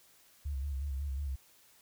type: tone with vibrato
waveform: sine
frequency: 69.3 Hz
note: C#2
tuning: in tune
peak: -33 dBFS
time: 0.45-1.36 s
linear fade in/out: 10 ms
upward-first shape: square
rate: 5.5 Hz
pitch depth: 66 cents each way
effects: white hiss -63 dBFS RMS until 1.81 s